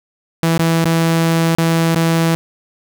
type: tone with dropouts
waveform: sawtooth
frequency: 164.81 Hz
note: E3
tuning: in tune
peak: -8 dBFS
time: 0.43-2.35 s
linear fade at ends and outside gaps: 0 ms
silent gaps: 0.578-0.593 / 0.844-0.855 / 1.55-1.584 / 1.948-1.958 s
effects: none